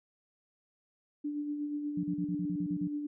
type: tone with tremolo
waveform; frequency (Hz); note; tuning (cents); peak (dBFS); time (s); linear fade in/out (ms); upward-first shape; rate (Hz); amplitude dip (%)
sine; 293.7; D4; 0; -31; 1.24-3.07; 10; sine; 8.3; 40
type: tone bursts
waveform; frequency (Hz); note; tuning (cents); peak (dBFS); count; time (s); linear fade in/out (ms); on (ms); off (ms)
sine; 178.6; F3; +39; -32; 9; 1.97-2.876; 5; 66; 39
effects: none